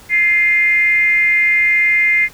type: tone with frequency modulation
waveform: sine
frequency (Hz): 2093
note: C7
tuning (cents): 0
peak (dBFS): -10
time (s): 0.09-2.29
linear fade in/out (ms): 50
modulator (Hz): 373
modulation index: 0.4
effects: pink hiss -42 dBFS RMS until 2.33 s